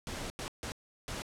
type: noise bursts at uneven times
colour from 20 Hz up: pink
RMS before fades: -39 dBFS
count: 4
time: 0.07-0.3 / 0.39-0.48 / 0.63-0.72 / 1.08-1.22 s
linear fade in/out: 0 ms
effects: low-pass 9000 Hz 12 dB/octave